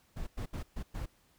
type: noise bursts at uneven times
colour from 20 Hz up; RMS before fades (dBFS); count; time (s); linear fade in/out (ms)
brown; -37; 5; 0.16-0.27 / 0.37-0.46 / 0.53-0.63 / 0.76-0.83 / 0.94-1.06; 10
effects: pink hiss -68 dBFS RMS until 1.38 s